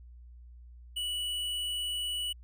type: tone with tanh clipping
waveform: sine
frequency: 2948 Hz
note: F#7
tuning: 7 cents flat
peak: -33 dBFS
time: 0.96-2.33 s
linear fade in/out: 10 ms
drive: 14 dB
effects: added 60 Hz sine -48 dBFS peak until 2.43 s